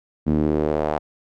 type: tone with band-pass filter sweep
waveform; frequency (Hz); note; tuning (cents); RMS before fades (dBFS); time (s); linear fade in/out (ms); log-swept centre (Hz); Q
sawtooth; 76; D#2; -40; -21; 0.26-0.99; 20; 230 to 760; 2.1
effects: none